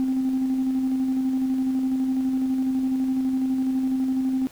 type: tone with tremolo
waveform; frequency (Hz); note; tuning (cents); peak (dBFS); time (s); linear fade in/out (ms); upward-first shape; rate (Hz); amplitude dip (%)
sine; 261.6; C4; 0; -18; 0-4.47; 0; square; 12; 30
effects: tanh soft clip ceiling -17 dBFS + pink hiss -49 dBFS RMS until 4.51 s